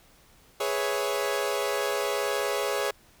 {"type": "chord", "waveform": "sawtooth", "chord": "C# minor seventh", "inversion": "second", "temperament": "equal", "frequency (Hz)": [415.3, 493.9, 554.4, 659.3], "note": ["G#4", "B4", "C#5", "E5"], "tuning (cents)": [0, 0, 0, 0], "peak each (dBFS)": [-26, -30, -26, -32], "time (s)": [0.6, 2.91], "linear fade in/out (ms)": 5, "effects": ["pink hiss -58 dBFS RMS until 3.2 s"]}